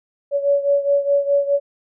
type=beating tone pair; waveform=sine; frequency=564 / 568.8 Hz; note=C#5 / C#5; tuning=+30 / +45 cents; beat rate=4.8 Hz; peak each=-16 / -20 dBFS; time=0.31-1.6 s; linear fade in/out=50 ms; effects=none